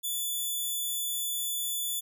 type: tone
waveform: 5% pulse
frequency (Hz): 3472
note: A7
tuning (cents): -24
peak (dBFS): -22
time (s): 0.03-2.01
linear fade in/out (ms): 20
effects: none